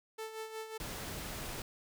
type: tone with tremolo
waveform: sawtooth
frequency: 440.7 Hz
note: A4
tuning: 3 cents sharp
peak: -35 dBFS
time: 0.18-0.78 s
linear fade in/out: 10 ms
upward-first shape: sine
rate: 5.5 Hz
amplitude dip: 60%
type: noise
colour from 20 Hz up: pink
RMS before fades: -42 dBFS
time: 0.8-1.62 s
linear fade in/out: 2 ms
effects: none

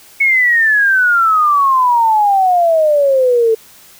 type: exponential sweep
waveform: sine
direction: down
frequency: 2217 to 440 Hz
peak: -8 dBFS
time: 0.2-3.55 s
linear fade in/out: 10 ms
effects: white hiss -42 dBFS RMS until 3.99 s

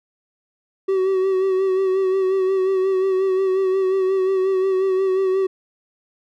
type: tone with vibrato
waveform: triangle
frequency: 380 Hz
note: F#4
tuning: 46 cents sharp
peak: -14 dBFS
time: 0.88-5.47 s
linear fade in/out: 10 ms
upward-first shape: sine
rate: 5.6 Hz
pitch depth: 35 cents each way
effects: none

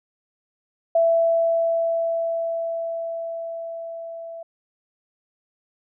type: tone with level ramp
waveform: sine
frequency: 665 Hz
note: E5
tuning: 15 cents sharp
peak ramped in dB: -14 to -33 dBFS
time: 0.95-4.43 s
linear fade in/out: 5 ms
effects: none

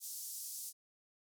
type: band-pass noise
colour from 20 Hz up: white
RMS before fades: -45 dBFS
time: 0-0.73 s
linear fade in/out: 50 ms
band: 5200 to 14000 Hz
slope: 24 dB/octave
effects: none

